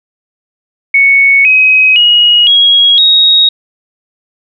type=tone with pitch steps; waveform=sine; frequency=2217 / 2532 / 2892 / 3303 / 3772 Hz; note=C#7 / D#7 / F#7 / G#7 / A#7; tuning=0 / +30 / -40 / -10 / +20 cents; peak=-3 dBFS; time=0.94-3.49 s; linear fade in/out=5 ms; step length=510 ms; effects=none